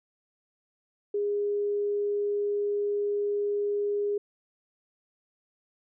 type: tone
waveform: sine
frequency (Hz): 409.9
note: G#4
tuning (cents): -23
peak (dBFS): -25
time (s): 1.14-4.18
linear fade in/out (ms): 5
effects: none